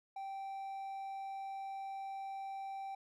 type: tone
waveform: triangle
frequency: 780 Hz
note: G5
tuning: 9 cents flat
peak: -39 dBFS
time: 0.16-2.95 s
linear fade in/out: 5 ms
effects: none